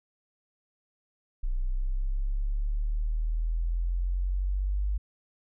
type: exponential sweep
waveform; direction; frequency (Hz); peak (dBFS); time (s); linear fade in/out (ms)
sine; up; 30.52 to 50.6; -25; 1.43-4.98; 10
effects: none